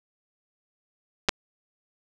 clicks, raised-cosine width 0.2 ms, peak -3 dBFS, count 2, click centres 1.287 / 1.292 s, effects none

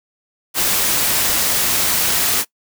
white noise, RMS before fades -17 dBFS, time 0.54-2.45 s, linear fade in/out 50 ms, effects noise-tail reverb RT60 0.1 s tail -22 dB re dry

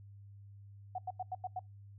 sine tone bursts, 740 Hz, F#5, in tune, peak -35 dBFS, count 6, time 0.95-1.594 s, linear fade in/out 5 ms, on 34 ms, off 88 ms, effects noise-tail reverb RT60 0.2 s tail -26 dB re dry + added 100 Hz sine -51 dBFS peak until 1.98 s

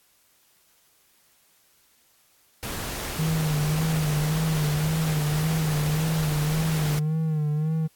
pink noise, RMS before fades -32 dBFS, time 2.63-6.99 s, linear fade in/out 0 ms
triangle tone with vibrato, 154.6 Hz, D#3, 11 cents flat, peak -20 dBFS, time 3.18-7.88 s, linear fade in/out 20 ms, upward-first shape sine, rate 1.8 Hz, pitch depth 62 cents each way
effects white hiss -62 dBFS RMS until 7.95 s + AAC 64 kbps

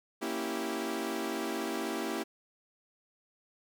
sawtooth chord, A# diminished seventh, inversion none, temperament equal with one note detuned, 233.1 / 277.2 / 329.6 / 390.4 Hz, A#3 / C#4 / E4 / G4, 0 / 0 / 0 / -7 cents, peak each -35 / -36 / -33 / -34 dBFS, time 0.21-2.24 s, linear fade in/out 20 ms, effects none

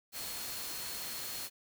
sine tone in noise, 4289 Hz, C8, 42 cents sharp, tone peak -47 dBFS, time 0.12-1.5 s, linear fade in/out 50 ms, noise white, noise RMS -41 dBFS, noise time 0.12-1.5 s, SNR -9 dB, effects none

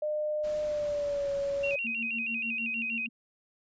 sine tone with pitch glide, 605 to 561.2 Hz, D#5 to C#5, -49 to +21 cents, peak -28 dBFS, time 0.02-1.76 s, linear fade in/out 5 ms, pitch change -130 cents, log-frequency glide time 0.63-1.31 s
pink noise, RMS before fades -48 dBFS, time 0.43-1.76 s, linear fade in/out 20 ms
sine tone with vibrato, 2627 Hz, E7, 7 cents flat, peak -30 dBFS, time 1.63-3.07 s, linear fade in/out 10 ms, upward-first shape square, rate 6.3 Hz, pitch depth 76 cents each way
sine tone with tremolo, 230 Hz, A#3, 23 cents flat, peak -35 dBFS, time 1.84-3.09 s, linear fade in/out 10 ms, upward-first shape sine, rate 6.5 Hz, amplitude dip 80%
effects resampled to 16000 Hz

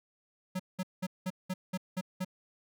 square tone bursts, 185 Hz, F#3, in tune, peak -32 dBFS, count 8, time 0.55-2.248 s, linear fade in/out 10 ms, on 46 ms, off 190 ms, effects none

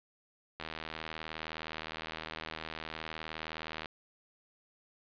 click train, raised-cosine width 0.3 ms, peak -23 dBFS, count 260, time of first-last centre 0.6-3.858 s, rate 79.5 Hz, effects resampled to 11025 Hz + 10-bit

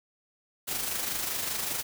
white noise with amplitude modulation, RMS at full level -30 dBFS, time 0.67-1.83 s, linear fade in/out 20 ms, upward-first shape sine, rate 25.1 Hz, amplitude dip 45%, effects none

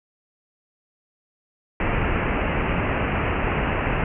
pink low-pass noise, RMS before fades -23 dBFS, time 1.8-4.04 s, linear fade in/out 2 ms, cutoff 2800 Hz, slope 96 dB/octave, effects none

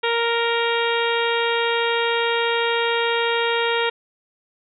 harmonic tone, 466.2 Hz, A#4, in tune, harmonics 1 / 2 / 3 / 4 / 5 / 6 / 7 / 8, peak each -22 / -25 / -27 / -28 / -29 / -30 / -30 / -31 dBFS, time 0.03-3.9 s, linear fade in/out 10 ms, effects none

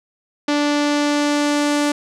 sawtooth tone with low-pass filter sweep, 292.4 Hz, D4, 7 cents flat, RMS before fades -18 dBFS, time 0.48-1.92 s, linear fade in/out 5 ms, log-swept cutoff 5200 to 8500 Hz, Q 1.2, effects none

